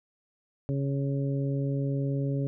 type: harmonic tone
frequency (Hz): 138.59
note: C#3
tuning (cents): 0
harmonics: 1 / 2 / 3 / 4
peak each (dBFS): -27 / -33 / -37 / -39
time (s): 0.69-2.47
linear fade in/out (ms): 0
effects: none